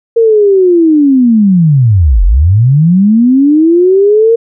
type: linear two-way sweep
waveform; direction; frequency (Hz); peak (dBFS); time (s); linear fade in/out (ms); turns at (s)
sine; down then up; 466.2 to 40.24 to 466.2; -3; 0.16-4.36; 10; 2.24
effects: none